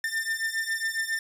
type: beating tone pair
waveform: 45% pulse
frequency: 1793 / 1800.3 Hz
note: A6 / A6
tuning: +32 / +39 cents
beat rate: 7.3 Hz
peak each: -30 dBFS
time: 0.04-1.19 s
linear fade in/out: 2 ms
effects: resampled to 32000 Hz + 10-bit